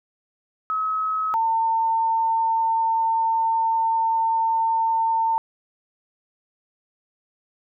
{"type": "tone pair in turn", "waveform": "sine", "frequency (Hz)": [1281, 902.6], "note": ["E6", "A5"], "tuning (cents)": [-50, 44], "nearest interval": "tritone", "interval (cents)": 606, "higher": "first", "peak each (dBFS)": [-21, -18], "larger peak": "second", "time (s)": [[0.7, 1.34], [1.34, 5.38]], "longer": "second", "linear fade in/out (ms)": 0, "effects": []}